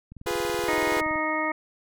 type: click train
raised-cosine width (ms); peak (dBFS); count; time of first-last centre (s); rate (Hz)
5; -30; 23; 0.12-1.158; 21.2
type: chord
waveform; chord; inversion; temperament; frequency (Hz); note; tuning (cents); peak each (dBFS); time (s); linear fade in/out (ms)
sawtooth; F diminished; none; equal; 349.2 / 415.3 / 493.9; F4 / Ab4 / Cb5; 0 / 0 / 0; -26; 0.26-1.01; 10
type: harmonic tone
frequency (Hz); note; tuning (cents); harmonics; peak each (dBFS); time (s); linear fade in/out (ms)
311.1; D#4; 0; 1 / 2 / 3 / 4 / 6 / 7; -31 / -31 / -31 / -31 / -31 / -31; 0.68-1.52; 5
effects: none